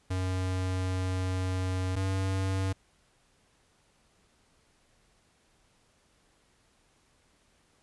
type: tone pair in turn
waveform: square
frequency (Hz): 92.8 / 95.41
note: F#2 / G2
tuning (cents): +6 / -46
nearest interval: unison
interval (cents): 48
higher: second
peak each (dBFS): -29 / -28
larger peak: second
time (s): 0.1-1.96 / 1.96-2.73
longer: first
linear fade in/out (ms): 10
effects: pink hiss -67 dBFS RMS until 7.82 s + resampled to 24000 Hz